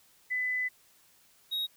sine / triangle tone pair in turn, 2004 / 3783 Hz, B6 / A#7, +25 / +25 cents, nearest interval major seventh, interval 1100 cents, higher second, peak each -28 dBFS, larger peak neither, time 0.3-0.69 / 1.51-1.67 s, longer first, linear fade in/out 20 ms, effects white hiss -63 dBFS RMS until 1.76 s

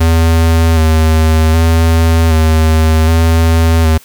square tone with vibrato, 80.8 Hz, E2, 34 cents flat, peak -7 dBFS, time 0-3.98 s, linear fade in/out 10 ms, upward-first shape square, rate 0.65 Hz, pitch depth 27 cents each way, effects white hiss -41 dBFS RMS until 4.04 s

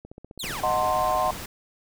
click train, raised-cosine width 2 ms, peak -28 dBFS, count 15, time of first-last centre 0.05-0.965 s, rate 15.3 Hz
sawtooth exponential sweep, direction down, 4511 to 711 Hz, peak -28 dBFS, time 0.39-0.61 s, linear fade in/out 10 ms
pink noise, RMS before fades -36 dBFS, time 0.43-1.46 s, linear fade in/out 5 ms
sine chord, D# diminished seventh, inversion none, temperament equal with one note detuned, 622.3 / 740 / 898.5 / 1046.5 Hz, D#5 / F#5 / A5 / C6, 0 / 0 / +36 / 0 cents, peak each -27 / -25 / -31 / -25 dBFS, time 0.63-1.31 s, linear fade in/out 5 ms
effects none

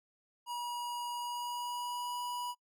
square tone with pitch glide, 962 to 976 Hz, B5 to B5, -46 to -21 cents, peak -37 dBFS, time 0.46-2.55 s, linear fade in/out 50 ms, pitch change +25 cents, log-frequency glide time 1.14-2.19 s, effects noise-tail reverb RT60 0.1 s tail -26 dB re dry

